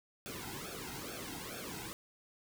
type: noise with flanger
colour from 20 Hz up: pink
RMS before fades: -44 dBFS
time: 0.26-1.93 s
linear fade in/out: 0 ms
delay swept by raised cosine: 1 to 1.75 ms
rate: 2.3 Hz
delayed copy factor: -0.9
effects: none